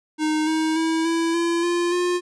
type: tone with pitch steps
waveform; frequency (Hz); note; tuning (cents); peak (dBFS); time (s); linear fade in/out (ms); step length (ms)
square; 309.1 / 316.3 / 323.7 / 331.3 / 339 / 347 / 355.1; D#4 / D#4 / E4 / E4 / E4 / F4 / F4; -11 / +29 / -31 / +9 / +49 / -11 / +29; -20; 0.18-2.21; 50; 290
effects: resampled to 22050 Hz